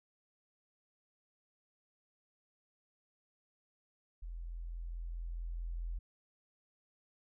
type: tone with level ramp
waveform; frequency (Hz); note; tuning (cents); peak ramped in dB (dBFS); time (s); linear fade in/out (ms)
sine; 42.32; E1; +46; -41 to -36; 4.22-5.99; 10
effects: none